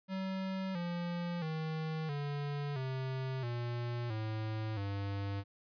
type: tone with pitch steps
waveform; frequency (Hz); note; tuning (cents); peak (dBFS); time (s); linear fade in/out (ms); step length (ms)
square; 190.2 / 173.41 / 158.1 / 144.14 / 131.42 / 119.82 / 109.24 / 99.6; F#3 / F3 / D#3 / D3 / C3 / A#2 / A2 / G2; +48 / -12 / +28 / -32 / +8 / +48 / -12 / +28; -36; 0.08-5.44; 50; 670
effects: resampled to 11025 Hz